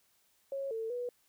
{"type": "tone with pitch steps", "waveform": "sine", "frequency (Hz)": [548, 448.3, 488.7], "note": ["C#5", "A4", "B4"], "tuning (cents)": [-20, 32, -18], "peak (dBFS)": -34, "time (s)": [0.52, 1.09], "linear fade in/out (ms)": 2, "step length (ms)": 190, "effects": ["white hiss -71 dBFS RMS until 1.28 s"]}